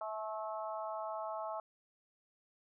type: harmonic tone with a mistuned harmonic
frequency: 217.3 Hz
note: A3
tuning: 21 cents flat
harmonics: 3 / 4 / 5 / 6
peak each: -41 / -43 / -45 / -47 dBFS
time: 0.01-1.6 s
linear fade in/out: 2 ms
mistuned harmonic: 4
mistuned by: -16 cents
effects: none